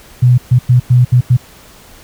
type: tone bursts at uneven times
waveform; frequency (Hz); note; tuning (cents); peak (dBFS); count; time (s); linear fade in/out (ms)
sine; 124.2; B2; +10; -4; 6; 0.22-0.38 / 0.51-0.59 / 0.69-0.8 / 0.9-1.05 / 1.12-1.21 / 1.3-1.37; 10
effects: pink hiss -40 dBFS RMS until 2.03 s